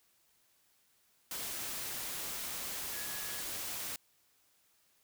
sine tone in noise, 1685 Hz, G#6, 25 cents sharp, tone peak -49 dBFS, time 2.93-3.41 s, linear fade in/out 2 ms, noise white, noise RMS -40 dBFS, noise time 1.31-3.96 s, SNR -12 dB, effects white hiss -71 dBFS RMS until 5.03 s

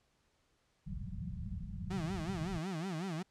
white low-pass noise, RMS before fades -42 dBFS, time 0.86-2.59 s, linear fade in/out 10 ms, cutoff 200 Hz, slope 96 dB/octave
35% pulse tone with vibrato, 174.61 Hz, F3, in tune, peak -35 dBFS, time 1.9-3.23 s, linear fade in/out 10 ms, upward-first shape sine, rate 5.4 Hz, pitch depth 210 cents each way
effects pink hiss -75 dBFS RMS until 3.3 s + low-pass 8000 Hz 12 dB/octave

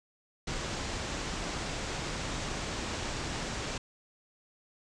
pink low-pass noise, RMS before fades -36 dBFS, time 0.47-3.78 s, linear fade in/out 5 ms, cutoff 7900 Hz, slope 48 dB/octave, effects none

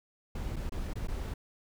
brown noise with dropouts, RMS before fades -35 dBFS, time 0.35-1.34 s, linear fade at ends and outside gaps 5 ms, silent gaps 0.56-0.564 / 0.695-0.72 / 0.935-0.955 / 1.073-1.083 s, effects none

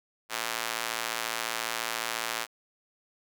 square tone with high-pass filter, 57.2 Hz, A#1, 32 cents flat, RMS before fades -33 dBFS, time 0.29-2.47 s, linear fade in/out 50 ms, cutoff 1100 Hz, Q 0.62, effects none

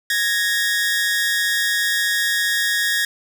sawtooth tone pair together, 1668 / 1853 Hz, G#6 / A#6, +7 / -11 cents, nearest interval major second, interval 182 cents, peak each -17 dBFS, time 0.1-3.05 s, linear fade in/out 2 ms, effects none

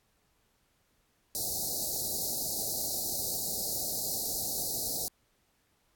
white band-stop noise, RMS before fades -33 dBFS, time 1.35-5.08 s, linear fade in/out 0 ms, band 810 to 4000 Hz, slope 96 dB/octave, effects pink hiss -72 dBFS RMS until 5.95 s + AAC 64 kbps

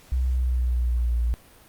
sine tone with pitch glide, 63.7 to 58.75 Hz, C2 to A#1, -46 to +14 cents, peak -20 dBFS, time 0.12-1.34 s, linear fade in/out 0 ms, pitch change -140 cents, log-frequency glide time 0.25-1.19 s, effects pink hiss -52 dBFS RMS until 1.68 s + Opus 48 kbps

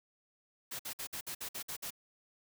white noise bursts, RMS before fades -41 dBFS, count 9, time 0.71-1.906 s, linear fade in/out 10 ms, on 84 ms, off 55 ms, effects none

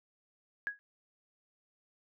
sine tone with exponential decay, 1661.2 Hz, G#6, in tune, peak -28 dBFS, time 0.67-0.79 s, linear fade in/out 0 ms, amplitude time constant 26 ms, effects none

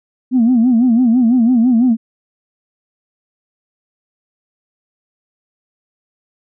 sine tone with vibrato, 240.3 Hz, B3, 47 cents flat, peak -7 dBFS, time 0.31-1.97 s, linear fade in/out 50 ms, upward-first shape sine, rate 6 Hz, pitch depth 130 cents each way, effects tanh soft clip ceiling -5 dBFS

